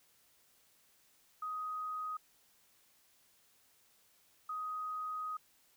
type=tone bursts at uneven times; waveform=sine; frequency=1253 Hz; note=D#6; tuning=12 cents sharp; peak=-37 dBFS; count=2; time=1.42-2.17 / 4.49-5.37 s; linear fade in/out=5 ms; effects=white hiss -69 dBFS RMS until 5.76 s